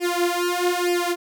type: tone with flanger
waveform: sawtooth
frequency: 352.3 Hz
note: F4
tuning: 15 cents sharp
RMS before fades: -22 dBFS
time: 0-1.16 s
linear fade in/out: 50 ms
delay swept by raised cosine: 0.38 to 4.98 ms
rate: 1.1 Hz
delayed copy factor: +1
effects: none